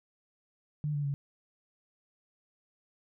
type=tone with pitch steps; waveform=sine; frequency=149.4 / 145.06 / 140.85 Hz; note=D3 / D3 / C#3; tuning=+30 / -21 / +28 cents; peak=-29 dBFS; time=0.84-1.14 s; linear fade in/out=0 ms; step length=100 ms; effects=none